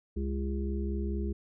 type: harmonic tone with a mistuned harmonic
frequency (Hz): 68.3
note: C#2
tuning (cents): -25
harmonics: 1 / 3 / 5 / 6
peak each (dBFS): -31 / -36 / -39 / -41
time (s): 0.16-1.33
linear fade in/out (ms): 10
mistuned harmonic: 6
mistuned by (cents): -16
effects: none